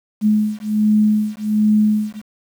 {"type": "beating tone pair", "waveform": "sine", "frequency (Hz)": [212, 213.3], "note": ["G#3", "G#3"], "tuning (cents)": [36, 46], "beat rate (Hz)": 1.3, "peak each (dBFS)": -16, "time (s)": [0.21, 2.22], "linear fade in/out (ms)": 50, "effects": ["7-bit"]}